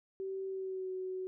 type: tone with pitch glide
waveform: sine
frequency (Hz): 384.2 to 373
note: G4 to F#4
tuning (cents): -35 to +14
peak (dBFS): -36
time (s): 0.2-1.27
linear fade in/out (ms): 0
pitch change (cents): -51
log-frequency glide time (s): 0.47-0.91
effects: none